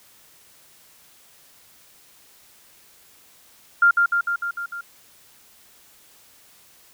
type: tone with echo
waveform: sine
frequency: 1396.9 Hz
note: F6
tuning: in tune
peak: -11 dBFS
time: 3.82-3.91 s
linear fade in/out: 5 ms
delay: 150 ms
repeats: 6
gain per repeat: -3 dB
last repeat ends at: 4.81 s
effects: white hiss -53 dBFS RMS until 6.93 s